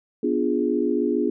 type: chord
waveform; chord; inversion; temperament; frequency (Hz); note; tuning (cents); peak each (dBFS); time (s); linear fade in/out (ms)
sine; B diminished seventh; none; equal; 246.9 / 293.7 / 349.2 / 415.3; B3 / D4 / F4 / Ab4; 0 / 0 / 0 / 0; -25; 0.23-1.3; 5
effects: none